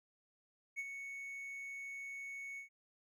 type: tone with ADSR envelope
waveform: triangle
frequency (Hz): 2217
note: C#7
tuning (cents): 0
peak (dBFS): -35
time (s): 0.76-2.69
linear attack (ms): 31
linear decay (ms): 41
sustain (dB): -7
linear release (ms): 110
effects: none